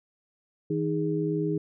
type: tone cluster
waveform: sine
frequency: 160 / 310.7 / 412.3 Hz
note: D#3 / D#4 / G#4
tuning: +49 / -2 / -13 cents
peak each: -29 dBFS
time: 0.7-1.58 s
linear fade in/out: 5 ms
effects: none